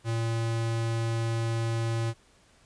square tone, 114.6 Hz, A#2, 29 cents flat, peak -27 dBFS, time 0.04-2.14 s, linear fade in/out 50 ms, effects pink hiss -61 dBFS RMS until 2.65 s + resampled to 22050 Hz

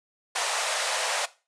pink band-pass noise, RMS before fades -28 dBFS, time 0.35-1.26 s, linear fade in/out 10 ms, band 530 to 9700 Hz, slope 48 dB/octave, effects noise-tail reverb RT60 0.3 s tail -17 dB re dry

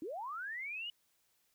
sine linear sweep, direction up, 280 to 2960 Hz, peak -39 dBFS, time 0.02-0.9 s, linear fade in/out 2 ms, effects white hiss -75 dBFS RMS until 1.54 s

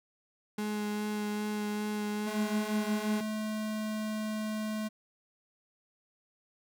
35% pulse tone with vibrato, 209.9 Hz, G#3, 19 cents sharp, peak -30 dBFS, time 0.58-3.21 s, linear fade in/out 5 ms, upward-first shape sine, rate 2.5 Hz, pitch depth 10 cents each way
square tone, 215.5 Hz, A3, 36 cents flat, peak -33 dBFS, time 2.26-4.89 s, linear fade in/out 20 ms
effects none

